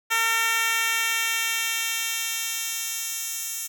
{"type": "tone with high-pass filter sweep", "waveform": "10% pulse", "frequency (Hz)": 454.5, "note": "A#4", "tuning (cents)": -44, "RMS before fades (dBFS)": -26, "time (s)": [0.1, 3.68], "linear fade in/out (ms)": 20, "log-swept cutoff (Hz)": [1300, 7000], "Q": 0.88, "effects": []}